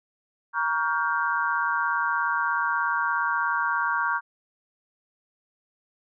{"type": "chord", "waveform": "sine", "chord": "G half-diminished seventh", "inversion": "first", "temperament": "just", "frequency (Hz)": [940.8, 1128.9, 1411.2, 1568], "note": ["Bb5", "Db6", "F6", "G6"], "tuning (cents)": [16, 31, 18, 0], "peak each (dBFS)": -28, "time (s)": [0.53, 4.21], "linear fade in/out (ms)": 50, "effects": []}